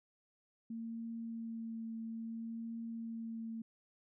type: tone with vibrato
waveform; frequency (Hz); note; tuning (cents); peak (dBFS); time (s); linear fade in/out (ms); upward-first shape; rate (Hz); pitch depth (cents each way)
sine; 227.4; A#3; -43; -40; 0.7-3.62; 5; triangle; 0.6; 16
effects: none